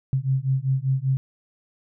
sine beating tone pair, 130.7 / 135.8 Hz, C3 / C#3, -1 / -35 cents, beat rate 5.1 Hz, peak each -23 / -23 dBFS, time 0.13-1.17 s, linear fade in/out 0 ms, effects none

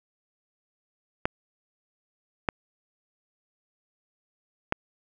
clicks, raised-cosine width 0.5 ms, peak -8 dBFS, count 3, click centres 1.255 / 2.488 / 4.724 s, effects none

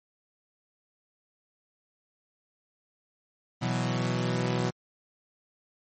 sawtooth chord, B suspended fourth, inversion none, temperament equal, 123.47 / 164.81 / 185 Hz, B2 / E3 / F#3, 0 / 0 / 0 cents, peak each -25 / -28 / -28 dBFS, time 3.61-4.71 s, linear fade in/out 20 ms, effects MP3 32 kbps

